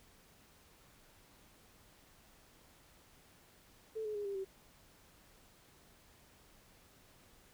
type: tone with pitch steps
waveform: sine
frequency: 440 / 425.5 / 411.5 / 397.9 / 384.8 Hz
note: A4 / G#4 / G#4 / G4 / G4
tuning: 0 / +42 / -16 / +26 / -32 cents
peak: -37 dBFS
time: 3.95-4.45 s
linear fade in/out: 20 ms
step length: 100 ms
effects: pink hiss -64 dBFS RMS until 7.53 s